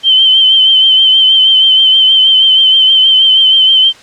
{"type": "tone with vibrato", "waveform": "sine", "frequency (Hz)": 3096, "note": "G7", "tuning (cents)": -22, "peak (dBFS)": -3, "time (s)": [0.03, 3.93], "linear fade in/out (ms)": 50, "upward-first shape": "sine", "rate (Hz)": 6.3, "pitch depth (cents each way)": 36, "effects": ["white hiss -37 dBFS RMS until 4.02 s", "low-pass 5000 Hz 12 dB/octave"]}